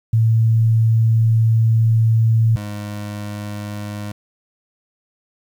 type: tone pair in turn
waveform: sine / 25% pulse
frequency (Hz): 112.7 / 103.75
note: A2 / G#2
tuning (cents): +42 / -1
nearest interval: minor second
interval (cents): 143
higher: first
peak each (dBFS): -11 / -22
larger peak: first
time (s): 0.13-2.56 / 2.56-4.12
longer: first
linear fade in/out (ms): 5
effects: 8-bit